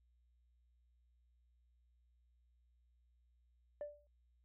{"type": "tone with exponential decay", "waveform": "sine", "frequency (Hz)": 587.3, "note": "D5", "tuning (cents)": 0, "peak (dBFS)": -37, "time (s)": [3.81, 4.07], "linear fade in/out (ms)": 1, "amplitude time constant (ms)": 55, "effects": ["tanh soft clip ceiling -38 dBFS", "added 60 Hz sine -70 dBFS peak until 4.44 s"]}